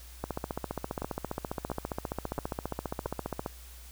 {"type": "two click trains", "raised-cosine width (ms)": 1, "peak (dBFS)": [-19, -18], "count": [4, 49], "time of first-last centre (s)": [[1.02, 3.061], [0.24, 3.461]], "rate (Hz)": [1.47, 14.9], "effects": ["added 60 Hz sine -47 dBFS peak until 3.91 s", "white hiss -53 dBFS RMS until 3.91 s"]}